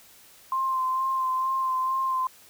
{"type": "tone with vibrato", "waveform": "sine", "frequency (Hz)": 1046.5, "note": "C6", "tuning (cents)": 0, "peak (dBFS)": -23, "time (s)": [0.52, 2.27], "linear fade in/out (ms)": 2, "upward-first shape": "sine", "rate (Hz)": 2.2, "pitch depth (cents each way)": 22, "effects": ["white hiss -53 dBFS RMS until 2.49 s"]}